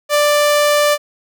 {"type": "tone", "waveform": "sawtooth", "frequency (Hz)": 589, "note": "D5", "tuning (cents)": 5, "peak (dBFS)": -7, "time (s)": [0.09, 0.98], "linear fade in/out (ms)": 50, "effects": []}